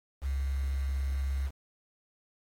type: tone with quantisation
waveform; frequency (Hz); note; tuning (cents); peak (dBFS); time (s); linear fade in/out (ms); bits
sine; 67.8; C#2; -38; -28; 0.21-1.51; 50; 8
effects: AAC 48 kbps